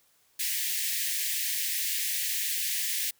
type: high-pass noise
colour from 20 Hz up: white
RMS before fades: -30 dBFS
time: 0.39-3.11 s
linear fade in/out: 10 ms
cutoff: 1700 Hz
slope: 96 dB/octave
effects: white hiss -66 dBFS RMS until 3.19 s